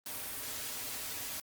white noise with comb filter, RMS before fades -40 dBFS, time 0.06-1.4 s, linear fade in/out 2 ms, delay 5.7 ms, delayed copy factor -0.65, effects Opus 32 kbps

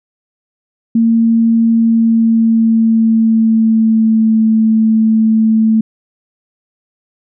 sine tone with pitch glide, 228.2 to 220.9 Hz, A#3 to A3, -37 to +7 cents, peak -7 dBFS, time 0.95-5.81 s, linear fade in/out 5 ms, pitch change -56 cents, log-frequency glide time 1.72-4.42 s, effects none

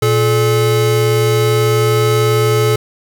square tone pair together, 117.23 / 430 Hz, A#2 / A4, +10 / -40 cents, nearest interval octave + minor seventh, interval 2250 cents, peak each -14 dBFS, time 0.02-2.76 s, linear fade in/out 5 ms, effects none

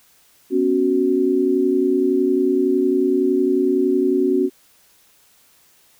sine chord, B suspended second, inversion none, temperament just, 246.9 / 277.8 / 370.4 Hz, B3 / C#4 / F#4, 0 / +4 / +2 cents, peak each -23 / -19 / -17 dBFS, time 0.5-4.5 s, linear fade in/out 50 ms, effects white hiss -55 dBFS RMS until 5.99 s

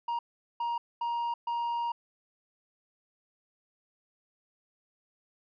triangle tone bursts at uneven times, 942 Hz, A#5, 18 cents sharp, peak -27 dBFS, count 4, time 0.08-0.19 / 0.6-0.78 / 1.01-1.34 / 1.47-1.92 s, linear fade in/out 5 ms, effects resampled to 11025 Hz

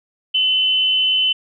sine tone pair together, 2705 / 3032 Hz, E7 / F#7, +44 / +42 cents, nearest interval major second, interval 198 cents, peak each -24 / -14 dBFS, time 0.34-1.33 s, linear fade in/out 10 ms, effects none

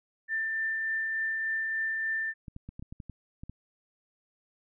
sine tone with tremolo, 1784 Hz, A6, 23 cents sharp, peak -27 dBFS, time 0.28-2.34 s, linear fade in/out 50 ms, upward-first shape triangle, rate 3.4 Hz, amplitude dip 25%
clicks, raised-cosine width 5 ms, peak -29 dBFS, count 10, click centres 2.482 / 2.564 / 2.69 / 2.795 / 2.825 / 2.925 / 3.002 / 3.097 / 3.435 / 3.496 s
effects none

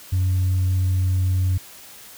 sine tone, 92.5 Hz, F#2, in tune, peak -15 dBFS, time 0.12-1.58 s, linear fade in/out 10 ms, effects tanh soft clip ceiling -15 dBFS + white hiss -43 dBFS RMS until 2.17 s

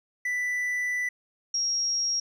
triangle / sine tone pair in turn, 1980 / 5600 Hz, B6 / F8, +4 / +4 cents, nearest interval octave + tritone, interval 1800 cents, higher second, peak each -24 dBFS, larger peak neither, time 0.25-1.09 / 1.54-2.2 s, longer first, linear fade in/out 5 ms, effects none

